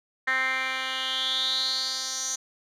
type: tone with band-pass filter sweep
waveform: 10% pulse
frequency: 261.6 Hz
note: C4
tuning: in tune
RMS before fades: -28 dBFS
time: 0.27-2.36 s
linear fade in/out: 10 ms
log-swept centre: 1900 to 6200 Hz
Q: 6.6
effects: none